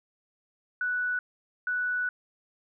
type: tone bursts at uneven times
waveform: sine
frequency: 1480 Hz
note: F#6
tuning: in tune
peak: -26 dBFS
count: 2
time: 0.81-1.19 / 1.67-2.09 s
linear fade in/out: 2 ms
effects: none